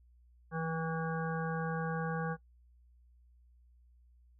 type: harmonic tone with a mistuned harmonic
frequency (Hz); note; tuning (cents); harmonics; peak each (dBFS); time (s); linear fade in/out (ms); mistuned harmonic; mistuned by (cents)
161.9; E3; -31; 1 / 3 / 5 / 7 / 9 / 10; -35 / -40 / -42 / -43 / -45 / -45; 0.51-2.37; 50; 1; +27
effects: noise-tail reverb RT60 0.1 s tail -18 dB re dry + added 60 Hz sine -60 dBFS peak until 4.39 s